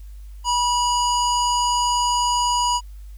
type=tone with low-pass filter; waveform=square; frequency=972 Hz; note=B5; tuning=28 cents flat; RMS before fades=-20 dBFS; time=0.44-2.81 s; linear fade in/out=50 ms; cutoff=6800 Hz; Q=2.6; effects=added 50 Hz sine -35 dBFS peak until 3.17 s + white hiss -59 dBFS RMS until 3.17 s